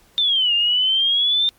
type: exponential two-way sweep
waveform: sine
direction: down then up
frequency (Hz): 3621 to 2794 to 3621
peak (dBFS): -15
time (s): 0.18-1.49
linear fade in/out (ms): 0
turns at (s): 0.54
effects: pink hiss -55 dBFS RMS until 1.58 s + Opus 48 kbps